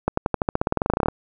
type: accelerating click train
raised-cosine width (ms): 1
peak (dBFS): -5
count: 20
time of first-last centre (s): 0.08-1.085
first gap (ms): 94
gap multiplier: 0.93
effects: none